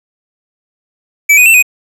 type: tone with pitch steps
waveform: square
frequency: 2305 / 2486 / 2682 / 2494 Hz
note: D7 / D#7 / E7 / D#7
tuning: -33 / -2 / +29 / +3 cents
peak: -4 dBFS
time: 1.29-1.626 s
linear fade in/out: 10 ms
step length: 84 ms
effects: none